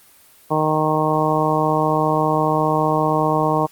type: harmonic tone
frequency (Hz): 154.9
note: D#3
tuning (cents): -7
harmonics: 1 / 2 / 3 / 4 / 5 / 6 / 7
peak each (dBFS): -23 / -23 / -23 / -23 / -23 / -23 / -23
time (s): 0.5-3.67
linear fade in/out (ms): 20
effects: white hiss -50 dBFS RMS until 3.71 s + Opus 32 kbps